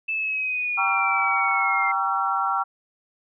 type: linear sweep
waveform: sine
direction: down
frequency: 2637 to 2093 Hz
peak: -23 dBFS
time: 0.08-1.92 s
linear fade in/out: 10 ms
type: chord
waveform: sine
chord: G diminished seventh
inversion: none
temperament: just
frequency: 784 / 940.8 / 1128.9 / 1354.7 Hz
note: G5 / Bb5 / Db6 / Fb6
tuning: 0 / +16 / +31 / +47 cents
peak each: -26 / -29 / -28 / -24 dBFS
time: 0.77-2.64 s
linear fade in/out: 20 ms
effects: none